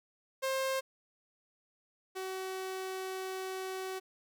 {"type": "tone pair in turn", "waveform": "sawtooth", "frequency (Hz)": [531, 377.4], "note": ["C5", "F#4"], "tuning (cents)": [25, 34], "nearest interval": "tritone", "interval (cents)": 591, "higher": "first", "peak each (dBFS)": [-27, -33], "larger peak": "first", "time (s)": [[0.42, 0.81], [2.15, 4]], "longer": "second", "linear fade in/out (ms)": 20, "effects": []}